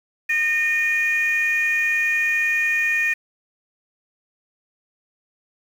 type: tone pair together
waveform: sine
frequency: 1835 / 2449 Hz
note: A#6 / D#7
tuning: -28 / -28 cents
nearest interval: perfect fourth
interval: 500 cents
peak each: -19 dBFS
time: 0.29-3.14 s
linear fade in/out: 10 ms
effects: tanh soft clip ceiling -13 dBFS + 7-bit